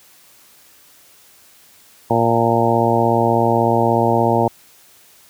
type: harmonic tone with a mistuned harmonic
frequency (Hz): 116.54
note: A#2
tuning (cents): 0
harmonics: 1 / 2 / 3 / 4 / 5 / 6 / 7 / 8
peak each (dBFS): -21 / -21 / -21 / -21 / -21 / -21 / -21 / -21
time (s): 2.1-4.48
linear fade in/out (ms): 5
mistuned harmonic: 8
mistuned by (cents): -36
effects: white hiss -49 dBFS RMS until 5.29 s + high-pass 60 Hz 12 dB/octave